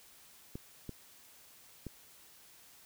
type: clicks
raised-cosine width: 3 ms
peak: -28 dBFS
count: 3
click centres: 0.555 / 0.893 / 1.867 s
effects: white hiss -59 dBFS RMS until 2.85 s